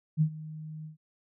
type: tone with ADSR envelope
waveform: sine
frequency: 155.56 Hz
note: D#3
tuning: in tune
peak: -19 dBFS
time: 0.17-0.97 s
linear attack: 42 ms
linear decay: 80 ms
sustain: -19 dB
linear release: 120 ms
effects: none